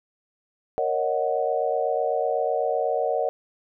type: chord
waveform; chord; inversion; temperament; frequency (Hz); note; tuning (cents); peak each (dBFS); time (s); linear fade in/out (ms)
sine; D# minor seventh; second; equal; 466.2 / 554.4 / 622.3 / 740; A#4 / C#5 / D#5 / F#5; 0 / 0 / 0 / 0; -27; 0.78-3.29; 0
effects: none